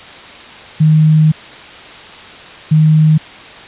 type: tone bursts at uneven times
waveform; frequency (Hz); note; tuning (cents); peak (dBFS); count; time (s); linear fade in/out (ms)
sine; 155.56; D#3; 0; -5; 2; 0.8-1.32 / 2.71-3.18; 10
effects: white hiss -33 dBFS RMS until 3.67 s + resampled to 8000 Hz